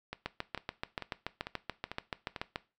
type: two click trains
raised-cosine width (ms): 0.3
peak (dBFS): -18 / -22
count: 17 / 6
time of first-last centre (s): 0.26-2.559 / 0.13-2.362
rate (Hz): 6.96 / 2.24
effects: noise-tail reverb RT60 0.3 s tail -18 dB re dry